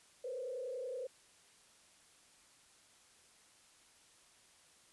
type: tone with frequency modulation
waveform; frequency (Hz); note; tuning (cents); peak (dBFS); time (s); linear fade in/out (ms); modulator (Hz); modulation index
sine; 507; B4; +45; -39; 0.24-1.07; 5; 30.6; 1.1
effects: white hiss -65 dBFS RMS until 4.92 s + resampled to 24000 Hz